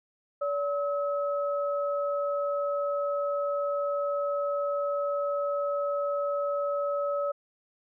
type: tone pair together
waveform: sine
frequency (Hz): 573 / 1286.3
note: D5 / E6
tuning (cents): -43 / -43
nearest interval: octave + major second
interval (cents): 1400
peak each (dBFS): -27 / -33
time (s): 0.41-7.32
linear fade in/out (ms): 10
effects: none